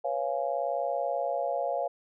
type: chord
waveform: sine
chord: C# dominant seventh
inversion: third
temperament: equal with one note detuned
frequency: 493.9 / 554.4 / 692.4 / 830.6 Hz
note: B4 / C#5 / E#5 / G#5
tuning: 0 / 0 / -15 / 0 cents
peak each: -36 / -31 / -31 / -36 dBFS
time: 0.04-1.88 s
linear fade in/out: 10 ms
effects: none